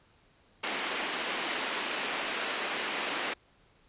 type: band-pass noise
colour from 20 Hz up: white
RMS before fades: -34 dBFS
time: 0.63-3.34 s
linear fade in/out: 10 ms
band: 230 to 3200 Hz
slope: 24 dB/octave
effects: pink hiss -64 dBFS RMS until 3.88 s + resampled to 8000 Hz